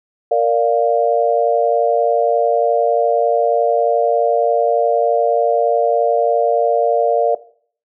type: chord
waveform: sine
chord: Bb major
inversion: none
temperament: equal with one note detuned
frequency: 464 / 587.3 / 698.5 Hz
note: Bb4 / D5 / F5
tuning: -8 / 0 / 0 cents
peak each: -16 dBFS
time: 0.31-7.35 s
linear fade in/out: 5 ms
effects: noise-tail reverb RT60 0.5 s tail -17 dB re dry